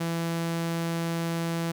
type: tone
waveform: sawtooth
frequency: 167 Hz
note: E3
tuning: 23 cents sharp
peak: -23 dBFS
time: 0-1.72 s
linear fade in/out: 10 ms
effects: none